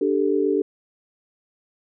sine chord, D suspended fourth, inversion none, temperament equal, 293.7 / 392 / 440 Hz, D4 / G4 / A4, 0 / 0 / 0 cents, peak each -23 / -21 / -23 dBFS, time 0.01-0.62 s, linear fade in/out 5 ms, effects none

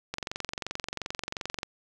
click train, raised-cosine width 0.2 ms, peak -15 dBFS, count 35, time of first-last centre 0.14-1.631 s, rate 22.8 Hz, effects none

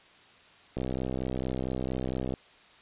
click train, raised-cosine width 2 ms, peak -19 dBFS, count 102, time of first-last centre 0.77-2.338 s, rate 64.4 Hz, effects white hiss -56 dBFS RMS until 2.81 s + resampled to 8000 Hz

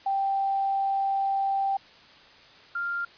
sine tone pair in turn, 784 / 1394.5 Hz, G5 / F6, 0 / -3 cents, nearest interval minor seventh, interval 997 cents, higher second, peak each -23 / -27 dBFS, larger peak first, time 0.06-1.77 / 2.75-3.05 s, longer first, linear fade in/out 5 ms, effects white hiss -52 dBFS RMS until 3.17 s + resampled to 11025 Hz

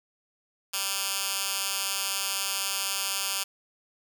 10% pulse tone with high-pass filter, 196 Hz, G3, in tune, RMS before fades -30 dBFS, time 0.73-3.44 s, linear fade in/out 10 ms, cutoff 2900 Hz, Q 0.51, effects none

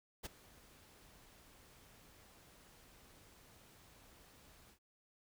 pink noise with ADSR envelope, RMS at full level -42 dBFS, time 0.23-4.79 s, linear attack 26 ms, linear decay 17 ms, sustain -21 dB, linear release 81 ms, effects none

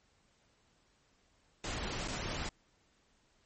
pink noise with dropouts, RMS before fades -38 dBFS, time 1.64-2.49 s, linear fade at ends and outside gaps 2 ms, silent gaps 2.077-2.083 s, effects pink hiss -71 dBFS RMS until 3.45 s + MP3 32 kbps

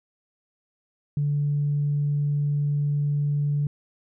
sine tone, 145.3 Hz, D3, 18 cents flat, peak -20 dBFS, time 1.17-3.67 s, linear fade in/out 2 ms, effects tanh soft clip ceiling -16 dBFS

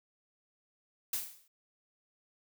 blue noise with exponential decay, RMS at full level -31 dBFS, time 1.13-1.48 s, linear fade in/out 5 ms, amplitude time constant 75 ms, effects none

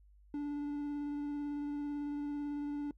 triangle tone with vibrato, 290.4 Hz, D4, 19 cents flat, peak -33 dBFS, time 0.34-2.91 s, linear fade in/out 2 ms, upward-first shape square, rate 18 Hz, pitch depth 10 cents each way, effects noise-tail reverb RT60 0.1 s tail -23 dB re dry + added 50 Hz sine -59 dBFS peak until 2.97 s

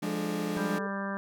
40% pulse chord, D diminished, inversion first, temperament equal with one note detuned, 174.61 / 207.7 / 296.2 Hz, F3 / Ab3 / D4, 0 / 0 / +15 cents, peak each -34 dBFS, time 0.02-0.79 s, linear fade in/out 10 ms
sine tone, 434.3 Hz, A4, 23 cents flat, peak -37 dBFS, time 0.06-0.87 s, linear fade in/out 2 ms
harmonic tone, 197.3 Hz, G3, 11 cents sharp, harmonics 1 / 2 / 3 / 4 / 5 / 6 / 7 / 8 / 9, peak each -34 / -44 / -39 / -47 / -41 / -40 / -49 / -39 / -46 dBFS, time 0.57-1.17 s, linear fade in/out 0 ms
effects none

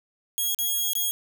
5% pulse tone with dropouts, 3299 Hz, G#7, 12 cents flat, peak -15 dBFS, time 0.38-1.11 s, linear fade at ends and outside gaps 0 ms, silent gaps 0.547-0.588 / 0.933-0.953 s, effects none

